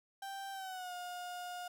35% pulse tone with pitch glide, 784 to 714.8 Hz, G5 to F5, 0 to +40 cents, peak -40 dBFS, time 0.22-1.68 s, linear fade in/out 5 ms, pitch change -160 cents, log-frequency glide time 0.52-0.93 s, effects none

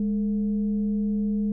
sine tone with frequency modulation, 207.7 Hz, G#3, in tune, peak -22 dBFS, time 0-1.52 s, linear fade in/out 2 ms, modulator 241 Hz, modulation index 0.29, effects none

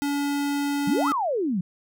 square tone, 285.2 Hz, C#4, 49 cents sharp, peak -24 dBFS, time 0.02-1.12 s, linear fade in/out 0 ms
sine exponential two-way sweep, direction up then down, 166.9 to 1396.9 to 166.9 Hz, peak -22 dBFS, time 0.87-1.61 s, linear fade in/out 5 ms, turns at 1.09 s
effects none

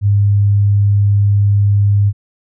sine tone, 101.5 Hz, G#2, 39 cents flat, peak -8 dBFS, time 0.01-2.13 s, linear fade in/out 50 ms, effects none

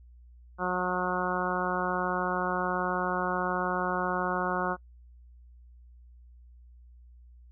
harmonic tone, 181.4 Hz, F#3, 34 cents flat, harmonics 1 / 2 / 3 / 4 / 5 / 6 / 7 / 8, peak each -35 / -35 / -35 / -35 / -35 / -35 / -35 / -35 dBFS, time 0.58-4.77 s, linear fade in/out 50 ms, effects noise-tail reverb RT60 0.1 s tail -25 dB re dry + added 60 Hz sine -50 dBFS peak until 7.51 s

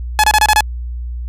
sawtooth tone bursts, 852 Hz, G#5, 44 cents sharp, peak -4 dBFS, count 6, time 0.19-0.607 s, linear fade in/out 0 ms, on 47 ms, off 27 ms, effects added 60 Hz sine -21 dBFS peak until 1.28 s + resampled to 32000 Hz

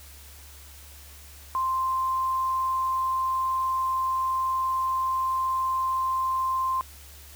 sine tone, 1046.5 Hz, C6, in tune, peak -23 dBFS, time 1.55-6.81 s, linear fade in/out 0 ms, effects added 71 Hz sine -47 dBFS peak until 7.35 s + white hiss -49 dBFS RMS until 7.35 s

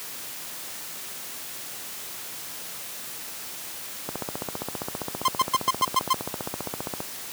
click train, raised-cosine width 1 ms, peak -15 dBFS, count 45, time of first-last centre 4.09-7.004 s, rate 15.1 Hz
45% pulse tone bursts, 1046.5 Hz, C6, in tune, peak -17 dBFS, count 7, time 5.25-6.134 s, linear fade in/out 5 ms, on 32 ms, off 110 ms
effects white hiss -37 dBFS RMS until 7.32 s + high-pass 100 Hz 12 dB/octave

